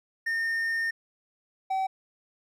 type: tone pair in turn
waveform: triangle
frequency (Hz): 1824 / 764.9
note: A#6 / G5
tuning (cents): -38 / -43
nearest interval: octave + minor third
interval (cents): 1505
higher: first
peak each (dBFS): -24 / -23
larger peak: second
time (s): 0.26-0.91 / 1.7-1.87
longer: first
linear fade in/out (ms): 10
effects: none